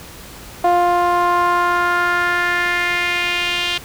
sawtooth tone with band-pass filter sweep, 351.3 Hz, F4, 10 cents sharp, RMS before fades -17 dBFS, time 0.64-3.78 s, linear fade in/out 5 ms, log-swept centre 740 to 3100 Hz, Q 3, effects pink hiss -37 dBFS RMS until 3.84 s

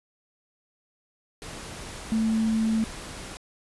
sine tone in noise, 221.7 Hz, A3, 13 cents sharp, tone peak -21 dBFS, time 2.12-2.84 s, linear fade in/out 0 ms, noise pink, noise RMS -39 dBFS, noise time 1.42-3.37 s, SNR +15 dB, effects resampled to 24000 Hz

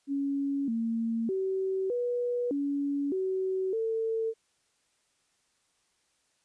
sine tone with pitch steps, 278.9 / 228.1 / 381.5 / 486.5 / 283 / 377.6 / 448.3 Hz, C#4 / A#3 / G4 / B4 / C#4 / F#4 / A4, +11 / -37 / -47 / -26 / +36 / +35 / +32 cents, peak -27 dBFS, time 0.07-4.34 s, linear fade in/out 50 ms, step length 610 ms, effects white hiss -72 dBFS RMS until 6.44 s + resampled to 22050 Hz

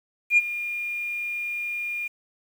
sine tone with ADSR envelope, 2417 Hz, D7, 49 cents sharp, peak -11 dBFS, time 0.3-2.08 s, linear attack 74 ms, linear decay 31 ms, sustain -16 dB, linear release 11 ms, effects tanh soft clip ceiling -10 dBFS + 8-bit

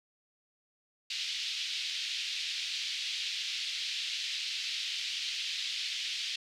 white band-pass noise, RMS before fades -36 dBFS, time 1.1-6.36 s, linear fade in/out 5 ms, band 2600 to 4400 Hz, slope 24 dB/octave, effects none

